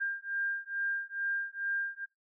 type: beating tone pair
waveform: sine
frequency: 1598 / 1600.3 Hz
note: G6 / G6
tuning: +33 / +35 cents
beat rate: 2.3 Hz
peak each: -35 / -35 dBFS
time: 0-2.06 s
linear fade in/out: 20 ms
effects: noise-tail reverb RT60 0.2 s tail -22 dB re dry